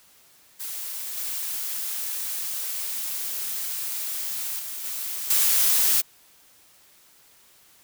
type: noise with level steps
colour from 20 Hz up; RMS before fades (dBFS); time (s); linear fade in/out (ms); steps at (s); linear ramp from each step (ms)
blue; -33 / -30 / -34 / -31 / -20; 0.59-6.02; 20; 1.17 / 4.59 / 4.84 / 5.3; 5
effects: white hiss -56 dBFS RMS until 7.83 s